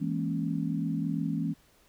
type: chord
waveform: sine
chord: A# half-diminished seventh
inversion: second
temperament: equal with one note detuned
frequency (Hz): 164.81 / 207.7 / 233.1 / 274.3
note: E3 / G#3 / A#3 / C#4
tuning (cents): 0 / 0 / 0 / -18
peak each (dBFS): -31 / -35 / -35 / -33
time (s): 0-1.54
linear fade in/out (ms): 20
effects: pink hiss -63 dBFS RMS until 1.88 s